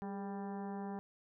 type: harmonic tone with a mistuned harmonic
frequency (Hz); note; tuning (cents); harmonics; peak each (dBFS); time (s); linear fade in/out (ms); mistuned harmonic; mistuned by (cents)
197.4; G3; +12; 1 / 2 / 3 / 4 / 5 / 6 / 7 / 8 / 9; -41 / -47 / -56 / -47 / -53 / -61 / -63 / -63 / -63; 0.02-0.99; 0; 2; +55
effects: none